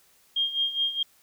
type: tone with tremolo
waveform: sine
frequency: 3221 Hz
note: G7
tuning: 46 cents sharp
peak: -21 dBFS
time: 0.36-1.03 s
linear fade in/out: 5 ms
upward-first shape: sine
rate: 4.8 Hz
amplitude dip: 75%
effects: white hiss -61 dBFS RMS until 1.22 s